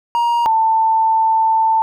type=tone pair in turn; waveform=triangle / sine; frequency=943 / 890.1 Hz; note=A#5 / A5; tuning=+20 / +20 cents; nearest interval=minor second; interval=100 cents; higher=first; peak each=-11 dBFS; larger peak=neither; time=0.15-0.46 / 0.46-1.82 s; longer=second; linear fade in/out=0 ms; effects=none